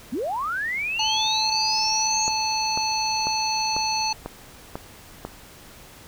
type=linear sweep; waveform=sine; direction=up; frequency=202.1 to 6700 Hz; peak=-24 dBFS; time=0.12-2.29 s; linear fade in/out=10 ms
type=harmonic tone; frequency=872 Hz; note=A5; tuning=16 cents flat; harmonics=1 / 3 / 5 / 7; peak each=-25 / -31 / -26 / -31 dBFS; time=0.99-4.13 s; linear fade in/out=5 ms
type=click train; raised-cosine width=1 ms; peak=-16 dBFS; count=7; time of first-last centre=2.28-5.25 s; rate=2.02 Hz
effects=pink hiss -46 dBFS RMS until 6.07 s